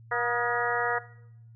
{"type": "harmonic tone with a mistuned harmonic", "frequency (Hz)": 239.2, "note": "A#3", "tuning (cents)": 45, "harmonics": [2, 3, 4, 5, 6, 7, 8], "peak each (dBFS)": [-33, -33, -33, -33, -33, -33, -33], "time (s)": [0.11, 0.99], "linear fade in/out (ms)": 10, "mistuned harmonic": 5, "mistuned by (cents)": 63, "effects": ["noise-tail reverb RT60 0.8 s tail -19 dB re dry", "added 114 Hz sine -48 dBFS peak until 1.55 s"]}